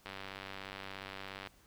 click train, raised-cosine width 0.3 ms, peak -27 dBFS, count 138, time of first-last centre 0.06-1.472 s, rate 97 Hz, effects pink hiss -65 dBFS RMS until 1.66 s

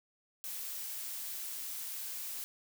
blue noise, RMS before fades -41 dBFS, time 0.44-2.44 s, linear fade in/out 0 ms, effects none

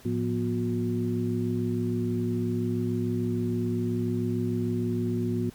sine tone cluster, 109.4 / 175.6 / 242.5 / 361.6 Hz, A2 / F3 / B3 / F#4, -9 / +10 / -31 / -40 cents, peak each -30 / -33 / -29 / -32 dBFS, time 0.05-5.5 s, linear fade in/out 5 ms, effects pink hiss -53 dBFS RMS until 5.54 s

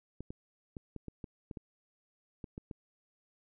clicks, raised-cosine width 3 ms, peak -29 dBFS, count 11, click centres 0.206 / 0.305 / 0.768 / 0.963 / 1.083 / 1.242 / 1.512 / 1.572 / 2.442 / 2.579 / 2.712 s, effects none

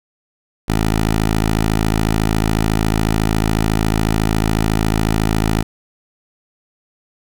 10% pulse tone, 54 Hz, A1, 32 cents flat, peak -6 dBFS, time 0.68-5.63 s, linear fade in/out 10 ms, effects none

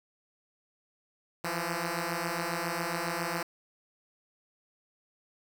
5% pulse beating tone pair, 166 / 173.3 Hz, E3 / F3, +12 / -13 cents, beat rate 7.3 Hz, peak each -23 / -22 dBFS, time 1.44-3.43 s, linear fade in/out 5 ms, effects 9-bit

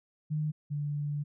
sine tone pair in turn, 152.6 / 146.28 Hz, D#3 / D3, -33 / -7 cents, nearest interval minor second, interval 74 cents, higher first, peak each -28 / -30 dBFS, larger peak first, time 0.3-0.52 / 0.7-1.24 s, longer second, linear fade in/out 20 ms, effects none

